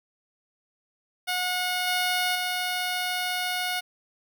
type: tone with level steps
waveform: 10% pulse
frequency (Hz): 726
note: F#5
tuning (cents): -33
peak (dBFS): -17 / -15 / -18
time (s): 1.27-3.81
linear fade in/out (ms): 20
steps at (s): 1.87 / 2.35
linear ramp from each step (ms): 5
effects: none